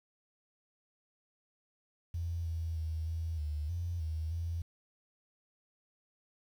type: tone with pitch steps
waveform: sine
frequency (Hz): 84.6 / 82.2 / 79.9 / 81.9 / 75.2 / 86.4 / 79.5 / 84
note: E2 / E2 / D#2 / E2 / D2 / F2 / D#2 / E2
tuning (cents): +45 / -4 / +47 / -11 / +42 / -18 / +38 / +33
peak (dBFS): -33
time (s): 2.14-4.62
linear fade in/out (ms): 5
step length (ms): 310
effects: 10-bit